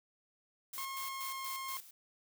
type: noise with tremolo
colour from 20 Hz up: blue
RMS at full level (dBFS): -44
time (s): 0.73-1.91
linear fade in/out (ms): 5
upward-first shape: square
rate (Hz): 4.2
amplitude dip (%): 75
type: tone with pitch glide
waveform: sawtooth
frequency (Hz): 1077 to 1068.9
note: C6 to C6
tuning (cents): +50 to +37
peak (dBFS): -36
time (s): 0.78-1.77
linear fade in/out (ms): 0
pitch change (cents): -13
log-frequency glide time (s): 1.06-1.46
effects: none